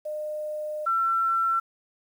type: tone pair in turn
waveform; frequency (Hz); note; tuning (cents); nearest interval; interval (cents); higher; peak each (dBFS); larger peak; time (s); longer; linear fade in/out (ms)
sine; 607 / 1347.8; D#5 / E6; -43 / +38; octave + major second; 1381; second; -29 / -21; second; 0.05-0.86 / 0.86-1.6; first; 10
effects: 9-bit

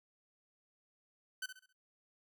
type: tone with echo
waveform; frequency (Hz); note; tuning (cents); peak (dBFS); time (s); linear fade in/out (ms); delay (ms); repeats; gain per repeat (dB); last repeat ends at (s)
sawtooth; 1520; F#6; +46; -34; 1.42-1.46; 5; 67; 4; -9; 1.728
effects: noise-tail reverb RT60 0.2 s tail -18 dB re dry

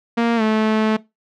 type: tone with pitch glide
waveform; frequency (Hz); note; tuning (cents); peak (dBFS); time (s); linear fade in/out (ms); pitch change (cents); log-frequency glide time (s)
sawtooth; 233.2 to 217.6; A#3 to A3; +1 to -19; -11; 0.17-0.97; 10; -120; 0.36-0.42
effects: noise-tail reverb RT60 0.2 s tail -19 dB re dry + low-pass 3000 Hz 12 dB/octave

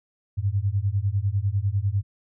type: beating tone pair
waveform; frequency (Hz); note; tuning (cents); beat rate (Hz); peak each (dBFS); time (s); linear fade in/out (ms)
sine; 95 / 105; F#2 / G#2; +46 / +19; 10; -24; 0.37-2.03; 20
effects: none

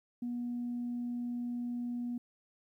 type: tone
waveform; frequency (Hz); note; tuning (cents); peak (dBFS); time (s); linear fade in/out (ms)
sine; 241.7; B3; -37; -33; 0.22-2.18; 5
effects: tanh soft clip ceiling -30 dBFS + 12-bit

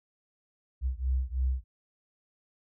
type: beating tone pair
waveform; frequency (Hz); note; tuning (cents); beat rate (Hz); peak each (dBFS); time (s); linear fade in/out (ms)
sine; 63.1 / 66.2; B1 / C2; +38 / +21; 3.1; -29 / -30; 0.81-1.64; 50
effects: none

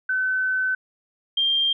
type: tone pair in turn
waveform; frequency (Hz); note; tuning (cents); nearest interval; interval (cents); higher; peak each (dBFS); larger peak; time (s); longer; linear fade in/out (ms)
sine; 1519 / 3187; F#6 / G7; +45 / +28; octave + minor second; 1283; second; -20 / -18; second; 0.09-0.75 / 1.37-1.73; first; 5
effects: none

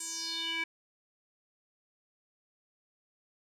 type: tone with band-pass filter sweep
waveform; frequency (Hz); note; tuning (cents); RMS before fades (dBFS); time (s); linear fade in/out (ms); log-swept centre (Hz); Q
square; 329.6; E4; 0; -36; 0-0.64; 5; 8100 to 2200; 4.8
effects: none

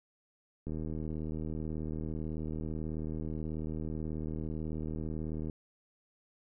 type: click train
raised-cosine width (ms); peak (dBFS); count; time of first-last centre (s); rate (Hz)
3; -26; 379; 0.67-5.498; 78.3
effects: none

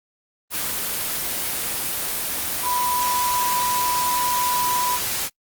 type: tone in noise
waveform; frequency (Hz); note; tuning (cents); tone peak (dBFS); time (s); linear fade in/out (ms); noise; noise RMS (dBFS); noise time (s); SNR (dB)
sine; 987.8; B5; 0; -21; 2.62-4.99; 50; white; -25; 0.5-5.3; +1
effects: noise-tail reverb RT60 0.1 s tail -25 dB re dry + Opus 24 kbps

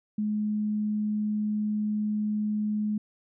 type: tone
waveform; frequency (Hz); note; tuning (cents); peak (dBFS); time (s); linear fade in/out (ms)
sine; 211.3; G#3; +30; -25; 0.18-2.98; 5
effects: none

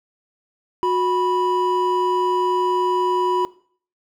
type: tone pair together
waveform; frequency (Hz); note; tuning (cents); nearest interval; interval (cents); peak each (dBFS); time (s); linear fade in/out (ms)
triangle; 364.8 / 984; F#4 / B5; -24 / -7; octave + perfect fourth; 1717; -18; 0.83-3.45; 0
effects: noise-tail reverb RT60 0.5 s tail -19 dB re dry

